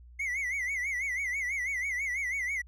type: tone with vibrato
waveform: triangle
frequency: 2093 Hz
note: C7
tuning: in tune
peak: -28 dBFS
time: 0.19-2.62 s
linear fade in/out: 10 ms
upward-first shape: sine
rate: 6.1 Hz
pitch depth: 130 cents each way
effects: added 60 Hz sine -49 dBFS peak until 2.67 s